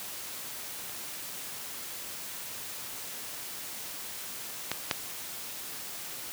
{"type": "clicks", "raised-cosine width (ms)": 0.2, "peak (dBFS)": [-25, -11, -8], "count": 3, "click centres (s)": [0.896, 4.716, 4.912], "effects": ["white hiss -40 dBFS RMS until 6.32 s", "high-pass 80 Hz 12 dB/octave"]}